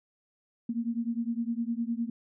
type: beating tone pair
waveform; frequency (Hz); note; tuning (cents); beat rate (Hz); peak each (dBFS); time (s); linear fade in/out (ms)
sine; 228.9 / 238.7; A#3 / A#3; -31 / +41; 9.8; -31 / -32; 0.69-2.1; 5
effects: none